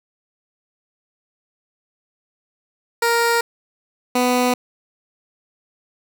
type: tone pair in turn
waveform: 15% pulse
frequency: 467.4 / 248.7 Hz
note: A#4 / B3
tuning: +5 / +12 cents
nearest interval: major seventh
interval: 1093 cents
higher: first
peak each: -9 dBFS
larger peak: neither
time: 3.02-3.41 / 4.15-4.54 s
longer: neither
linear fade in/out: 5 ms
effects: none

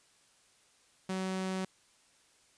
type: tone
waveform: sawtooth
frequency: 188.2 Hz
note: F#3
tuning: 30 cents sharp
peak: -29 dBFS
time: 1.09-1.65 s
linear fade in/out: 5 ms
effects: white hiss -66 dBFS RMS until 2.57 s + resampled to 22050 Hz

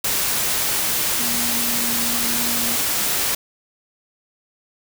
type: tone in noise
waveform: sine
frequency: 236.9 Hz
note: A#3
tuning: 28 cents sharp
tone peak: -29 dBFS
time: 1.19-2.76 s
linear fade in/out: 5 ms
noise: white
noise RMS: -21 dBFS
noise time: 0.04-3.35 s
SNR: -11 dB
effects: none

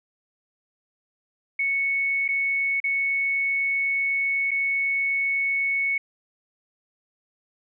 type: tone with dropouts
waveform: sine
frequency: 2213 Hz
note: C#7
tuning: 3 cents flat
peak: -21 dBFS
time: 1.59-5.98 s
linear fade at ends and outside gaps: 5 ms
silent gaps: 2.28-2.287 / 2.802-2.84 / 4.509-4.514 s
effects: none

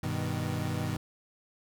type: chord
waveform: 30% pulse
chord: G augmented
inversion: none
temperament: equal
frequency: 98 / 123.47 / 155.56 Hz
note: G2 / B2 / D#3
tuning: 0 / 0 / 0 cents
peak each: -32 dBFS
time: 0.03-0.97 s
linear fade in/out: 5 ms
effects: none

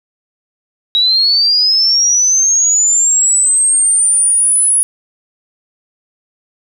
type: linear sweep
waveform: sine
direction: up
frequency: 3831 to 10390 Hz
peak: -8 dBFS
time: 0.95-4.83 s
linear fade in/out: 0 ms
effects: 7-bit

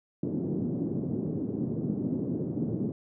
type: band-pass noise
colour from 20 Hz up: white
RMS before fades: -31 dBFS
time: 0.23-2.92 s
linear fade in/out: 2 ms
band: 130 to 320 Hz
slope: 24 dB/octave
effects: none

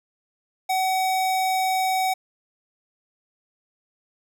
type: tone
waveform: square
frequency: 754 Hz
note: F#5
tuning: 32 cents sharp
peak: -21 dBFS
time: 0.69-2.14 s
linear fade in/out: 10 ms
effects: none

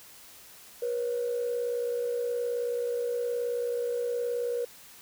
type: tone pair together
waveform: sine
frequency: 480.7 / 539.6 Hz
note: B4 / C#5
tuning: -47 / -47 cents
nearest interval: major second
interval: 200 cents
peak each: -27 / -36 dBFS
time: 0.82-4.65 s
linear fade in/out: 5 ms
effects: tanh soft clip ceiling -22 dBFS + white hiss -51 dBFS RMS until 5.01 s

